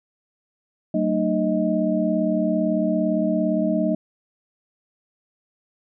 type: tone cluster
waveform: sine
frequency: 189 / 226.6 / 303.8 / 628 Hz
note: F#3 / A#3 / D#4 / D#5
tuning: +37 / -49 / -41 / +16 cents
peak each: -24 dBFS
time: 0.94-3.95 s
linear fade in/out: 5 ms
effects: none